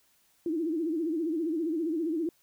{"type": "tone with vibrato", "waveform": "sine", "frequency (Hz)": 323.9, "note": "E4", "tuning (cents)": -30, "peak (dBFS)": -27, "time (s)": [0.46, 2.29], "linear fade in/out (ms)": 2, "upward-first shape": "sine", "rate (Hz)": 15, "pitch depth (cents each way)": 120, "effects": ["white hiss -67 dBFS RMS until 2.42 s"]}